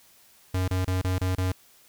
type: tone bursts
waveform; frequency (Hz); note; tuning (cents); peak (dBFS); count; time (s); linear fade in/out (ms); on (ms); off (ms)
square; 92.5; F#2; 0; -24; 6; 0.54-1.52; 5; 140; 28
effects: white hiss -57 dBFS RMS until 1.88 s